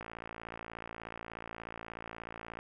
click train, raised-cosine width 0.5 ms, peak -27 dBFS, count 147, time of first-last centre 0.01-2.59 s, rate 56.6 Hz, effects none

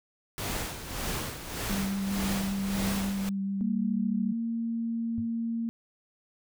pink noise with tremolo, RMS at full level -32 dBFS, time 0.38-3.29 s, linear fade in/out 0 ms, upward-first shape sine, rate 1.7 Hz, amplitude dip 65%
sine tone with vibrato, 196 Hz, G3, in tune, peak -28 dBFS, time 1.7-4.33 s, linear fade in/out 10 ms, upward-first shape sine, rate 5.1 Hz, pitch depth 12 cents each way
sine tone, 230 Hz, A#3, 23 cents flat, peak -28 dBFS, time 3.61-5.69 s, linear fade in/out 0 ms
sine tone with exponential decay, 101.4 Hz, G#2, 41 cents flat, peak -30 dBFS, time 5.18-5.31 s, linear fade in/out 0 ms, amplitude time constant 27 ms
effects none

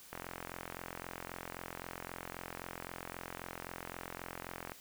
click train, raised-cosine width 0.5 ms, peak -26 dBFS, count 202, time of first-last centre 0.13-4.719 s, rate 43.8 Hz, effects white hiss -56 dBFS RMS until 4.8 s

